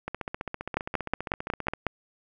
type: two click trains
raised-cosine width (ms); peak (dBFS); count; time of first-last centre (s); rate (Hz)
0.5; -10 / -17; 7 / 26; 0.77-1.867 / 0.08-1.736; 5.47 / 15.1
effects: none